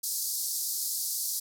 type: band-pass noise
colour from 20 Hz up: white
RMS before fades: -32 dBFS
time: 0.03-1.4 s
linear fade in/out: 10 ms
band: 4400 to 15000 Hz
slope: 48 dB/octave
effects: none